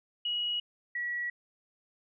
sine tone pair in turn, 2907 / 1929.8 Hz, F#7 / B6, -31 / -41 cents, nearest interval perfect fifth, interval 710 cents, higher first, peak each -29 / -31 dBFS, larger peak first, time 0.25-0.6 / 0.95-1.3 s, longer neither, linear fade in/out 5 ms, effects none

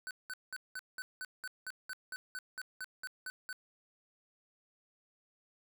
square tone bursts, 1509 Hz, F#6, 34 cents sharp, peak -40 dBFS, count 16, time 0.07-3.528 s, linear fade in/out 0 ms, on 38 ms, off 190 ms, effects none

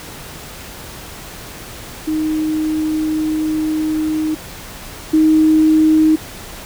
sine tone pair in turn, 311.1 / 313.1 Hz, D#4 / D#4, 0 / +11 cents, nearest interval unison, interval 11 cents, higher second, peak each -15 / -8 dBFS, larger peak second, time 2.07-4.35 / 5.13-6.16 s, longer first, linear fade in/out 10 ms, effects pink hiss -33 dBFS RMS until 6.65 s

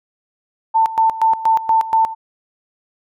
sine tone with tremolo, 893 Hz, A5, 25 cents sharp, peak -10 dBFS, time 0.74-2.15 s, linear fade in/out 20 ms, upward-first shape square, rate 4.2 Hz, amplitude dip 80%, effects none

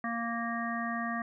harmonic tone, 232.4 Hz, A#3, 5 cents flat, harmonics 1 / 3 / 5 / 7 / 8, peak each -35 / -38 / -37 / -43 / -38 dBFS, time 0.04-1.22 s, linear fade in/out 2 ms, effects none

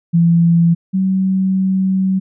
sine tone pair in turn, 168.9 / 189.68 Hz, E3 / F#3, +42 / +43 cents, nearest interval major second, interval 201 cents, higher second, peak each -8 / -12 dBFS, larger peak first, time 0.13-0.75 / 0.93-2.2 s, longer second, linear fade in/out 20 ms, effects none

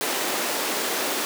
pink high-pass noise, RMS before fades -26 dBFS, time 0.01-1.25 s, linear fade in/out 0 ms, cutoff 280 Hz, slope 24 dB/octave, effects none

